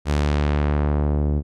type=tone with low-pass filter sweep; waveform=sawtooth; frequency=73.42 Hz; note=D2; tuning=in tune; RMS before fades=-20 dBFS; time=0.05-1.43 s; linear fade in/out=50 ms; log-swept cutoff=9200 to 350 Hz; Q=0.72; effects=none